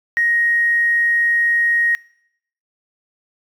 triangle tone, 1876 Hz, A#6, 11 cents sharp, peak -10 dBFS, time 0.17-1.95 s, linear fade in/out 0 ms, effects noise-tail reverb RT60 0.7 s tail -26 dB re dry + tanh soft clip ceiling -11 dBFS

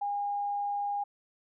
sine tone, 813 Hz, G#5, 37 cents flat, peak -29 dBFS, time 0.01-1.04 s, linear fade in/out 10 ms, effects none

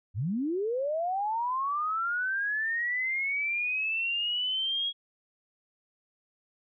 sine linear sweep, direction up, 82.5 to 3322 Hz, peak -27 dBFS, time 0.14-4.93 s, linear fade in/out 50 ms, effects none

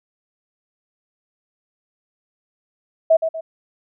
sine tone with echo, 647 Hz, E5, 32 cents flat, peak -9 dBFS, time 3.1-3.17 s, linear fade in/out 10 ms, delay 120 ms, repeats 2, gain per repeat -8 dB, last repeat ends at 3.41 s, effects none

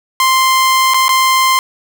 sawtooth tone with dropouts, 1046.5 Hz, C6, in tune, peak -5 dBFS, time 0.2-1.59 s, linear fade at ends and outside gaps 1 ms, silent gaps 0.937-0.943 / 1.082-1.091 s, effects none

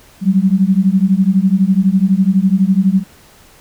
sine beating tone pair, 185 / 197 Hz, F#3 / G3, 0 / +9 cents, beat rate 12 Hz, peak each -12 dBFS, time 0.21-3.04 s, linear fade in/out 50 ms, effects pink hiss -45 dBFS RMS until 3.6 s

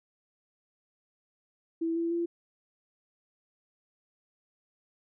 sine tone with pitch steps, 329.6 / 335.2 / 340.8 Hz, E4 / E4 / F4, 0 / +29 / -42 cents, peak -27 dBFS, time 1.81-2.26 s, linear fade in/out 10 ms, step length 150 ms, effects none

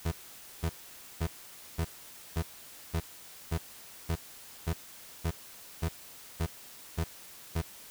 30% pulse tone bursts, 82.41 Hz, E2, in tune, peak -25 dBFS, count 14, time 0.05-7.618 s, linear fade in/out 10 ms, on 67 ms, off 510 ms, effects white hiss -50 dBFS RMS until 7.9 s

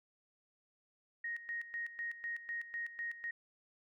sine tone with tremolo, 1870 Hz, A#6, 5 cents sharp, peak -37 dBFS, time 1.24-3.31 s, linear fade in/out 5 ms, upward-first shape square, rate 4 Hz, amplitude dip 75%, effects none

